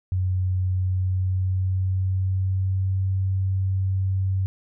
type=tone with pitch glide; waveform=sine; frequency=92.5 to 95.27 Hz; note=F#2 to G2; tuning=0 to -49 cents; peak=-20 dBFS; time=0.12-4.46 s; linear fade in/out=0 ms; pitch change=+51 cents; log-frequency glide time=0.66-3.01 s; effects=none